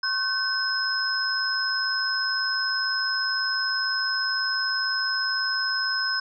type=tone cluster; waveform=sine; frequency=1078 / 1527 / 5140 Hz; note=C#6 / G6 / E8; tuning=-49 / -46 / -45 cents; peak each=-33 / -26 / -26 dBFS; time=0.03-6.2 s; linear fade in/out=5 ms; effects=none